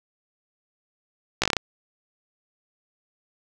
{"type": "slowing click train", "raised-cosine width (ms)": 0.2, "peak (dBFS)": -3, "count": 7, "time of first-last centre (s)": [1.42, 1.567], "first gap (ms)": 16, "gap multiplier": 1.17, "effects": []}